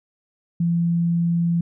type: tone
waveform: sine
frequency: 170 Hz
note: F3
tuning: 46 cents flat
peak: -17 dBFS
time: 0.6-1.61 s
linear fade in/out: 5 ms
effects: none